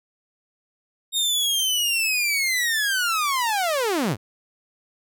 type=linear sweep; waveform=sawtooth; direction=down; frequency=3729 to 82 Hz; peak=-17 dBFS; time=1.12-4.17 s; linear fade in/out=50 ms; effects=none